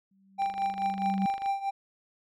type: tone with exponential growth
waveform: sine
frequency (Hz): 193.7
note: G3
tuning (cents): -20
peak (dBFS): -24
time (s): 0.11-1.26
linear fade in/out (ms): 5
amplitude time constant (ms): 250
type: tone with tremolo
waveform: triangle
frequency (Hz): 788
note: G5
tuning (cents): +9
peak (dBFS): -22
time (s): 0.38-1.71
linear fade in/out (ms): 20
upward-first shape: triangle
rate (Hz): 4.7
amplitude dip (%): 85
type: click train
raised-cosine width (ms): 0.3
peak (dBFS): -27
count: 27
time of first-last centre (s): 0.42-1.46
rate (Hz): 25
effects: none